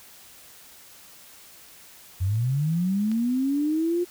sine linear sweep, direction up, 86.9 to 357.1 Hz, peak -21 dBFS, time 2.2-4.05 s, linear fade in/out 20 ms
clicks, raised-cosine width 0.2 ms, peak -34 / -24 dBFS, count 2, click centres 2.357 / 3.116 s
effects white hiss -49 dBFS RMS until 4.1 s

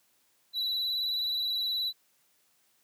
triangle tone with vibrato, 3951 Hz, B7, in tune, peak -27 dBFS, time 0.53-1.93 s, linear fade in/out 50 ms, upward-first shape sine, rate 19 Hz, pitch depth 31 cents each way, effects white hiss -69 dBFS RMS until 2.83 s + high-pass 100 Hz 12 dB/octave

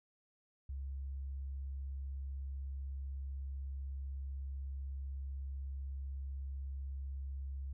sine tone, 68 Hz, C#2, 33 cents flat, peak -39 dBFS, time 0.69-7.73 s, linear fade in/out 5 ms, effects none

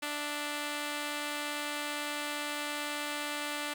5% pulse tone pair together, 294.1 / 659.3 Hz, D4 / E5, +3 / 0 cents, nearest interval octave + major second, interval 1397 cents, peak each -23 / -33 dBFS, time 0.02-3.74 s, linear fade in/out 10 ms, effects none

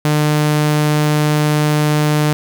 sawtooth tone, 150.5 Hz, D3, 43 cents sharp, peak -8 dBFS, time 0.05-2.33 s, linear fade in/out 0 ms, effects 8-bit

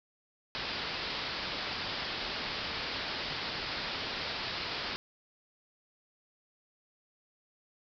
white low-pass noise, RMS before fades -37 dBFS, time 0.55-4.96 s, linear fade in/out 0 ms, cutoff 5100 Hz, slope 96 dB/octave, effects none

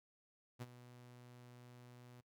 sawtooth tone with ADSR envelope, 122.7 Hz, B2, 11 cents flat, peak -39 dBFS, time 0.59-2.21 s, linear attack 28 ms, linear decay 35 ms, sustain -14 dB, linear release 7 ms, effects noise-tail reverb RT60 0.1 s tail -23 dB re dry

